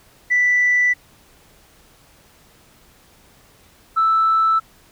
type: tone pair in turn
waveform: sine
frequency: 1975.5 / 1318.5 Hz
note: B6 / E6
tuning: 0 / 0 cents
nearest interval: perfect fifth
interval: 700 cents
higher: first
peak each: -12 dBFS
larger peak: neither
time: 0.3-0.94 / 3.96-4.6 s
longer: neither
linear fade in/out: 20 ms
effects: tanh soft clip ceiling -9 dBFS + pink hiss -52 dBFS RMS until 4.91 s